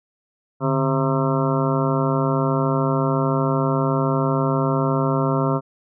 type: harmonic tone with a mistuned harmonic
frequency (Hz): 133.4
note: C3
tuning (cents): +34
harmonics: 1 / 2 / 3 / 4 / 5 / 7 / 8 / 9 / 10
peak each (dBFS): -21 / -24 / -26 / -27 / -28 / -29 / -30 / -31 / -31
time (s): 0.6-5.61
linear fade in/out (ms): 50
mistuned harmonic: 1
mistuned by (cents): +150
effects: none